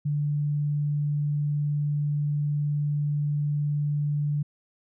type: tone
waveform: sine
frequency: 146.83 Hz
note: D3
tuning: in tune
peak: -23 dBFS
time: 0.05-4.43 s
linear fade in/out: 10 ms
effects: none